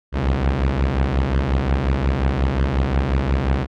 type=beating tone pair; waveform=sawtooth; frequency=63.2 / 68.8 Hz; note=B1 / C#2; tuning=+41 / -12 cents; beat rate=5.6 Hz; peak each=-17 / -15 dBFS; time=0.12-3.67 s; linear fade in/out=50 ms; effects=low-pass 3000 Hz 12 dB/octave